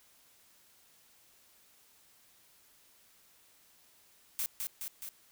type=noise with echo; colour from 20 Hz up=blue; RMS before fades=-34 dBFS; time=4.39-4.46 s; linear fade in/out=0 ms; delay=210 ms; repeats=3; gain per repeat=-3 dB; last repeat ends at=5.09 s; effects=white hiss -64 dBFS RMS until 5.31 s